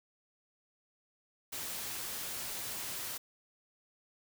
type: noise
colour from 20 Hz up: white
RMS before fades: -40 dBFS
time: 1.52-3.18 s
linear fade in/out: 10 ms
effects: none